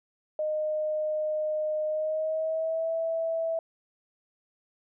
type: tone with pitch glide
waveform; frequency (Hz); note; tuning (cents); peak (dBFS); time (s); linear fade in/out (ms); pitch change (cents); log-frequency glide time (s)
sine; 615 to 655.3; D#5 to E5; -20 to -10; -26; 0.39-3.59; 2; +110; 1.86-2.92
effects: none